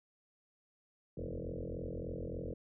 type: tone with frequency modulation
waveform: sine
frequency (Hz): 191.3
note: G3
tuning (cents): -42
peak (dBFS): -38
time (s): 1.17-2.54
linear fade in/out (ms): 5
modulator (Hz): 43.4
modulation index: 8
effects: none